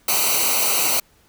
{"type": "noise with comb filter", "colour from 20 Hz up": "white", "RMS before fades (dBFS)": -19, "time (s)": [0.08, 1], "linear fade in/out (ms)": 5, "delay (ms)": 0.58, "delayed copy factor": -0.85, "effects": ["pink hiss -57 dBFS RMS until 1.28 s"]}